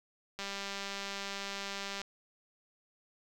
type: click train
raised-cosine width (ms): 0.2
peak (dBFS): -22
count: 323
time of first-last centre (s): 0.39-2.016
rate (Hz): 198
effects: 8-bit